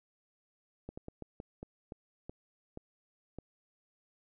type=slowing click train; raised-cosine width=2 ms; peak=-29 dBFS; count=10; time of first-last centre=0.89-3.386 s; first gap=85 ms; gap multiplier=1.28; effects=none